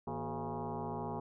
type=tone with frequency modulation; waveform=sine; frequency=293.7 Hz; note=D4; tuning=in tune; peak=-36 dBFS; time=0.07-1.2 s; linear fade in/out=5 ms; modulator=133 Hz; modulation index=5.4; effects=none